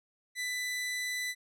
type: tone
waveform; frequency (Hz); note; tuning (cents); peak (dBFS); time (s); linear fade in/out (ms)
sawtooth; 1993; B6; +15; -29; 0.35-1.35; 50
effects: low-pass 12000 Hz 12 dB/octave